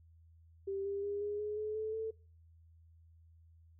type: tone with pitch steps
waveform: sine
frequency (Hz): 392 / 398.9 / 405.8 / 412.9 / 420.1 / 427.5 / 435 / 442.6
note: G4 / G4 / G#4 / G#4 / G#4 / A4 / A4 / A4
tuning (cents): 0 / +30 / -40 / -10 / +20 / -50 / -20 / +10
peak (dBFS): -35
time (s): 0.67-2.11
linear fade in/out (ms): 10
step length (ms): 180
effects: noise-tail reverb RT60 0.4 s tail -24 dB re dry + added 82 Hz sine -59 dBFS peak until 3.79 s